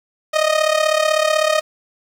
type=tone with amplitude modulation; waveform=sawtooth; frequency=621 Hz; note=D#5; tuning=3 cents flat; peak=-7 dBFS; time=0.33-1.61 s; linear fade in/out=20 ms; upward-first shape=sine; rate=36 Hz; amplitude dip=75%; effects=low-pass 8000 Hz 12 dB/octave + 7-bit